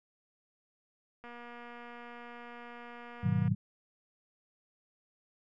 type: click train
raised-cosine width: 0.5 ms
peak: -34 dBFS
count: 536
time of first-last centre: 1.24-3.478 s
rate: 239 Hz
type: chord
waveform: sine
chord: G# minor seventh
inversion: none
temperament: just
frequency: 103.83 / 124.59 / 155.74 / 186.89 Hz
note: G#2 / B2 / D#3 / F#3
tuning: 0 / +16 / +2 / +18 cents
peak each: -32 dBFS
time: 3.23-3.55 s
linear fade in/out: 10 ms
effects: none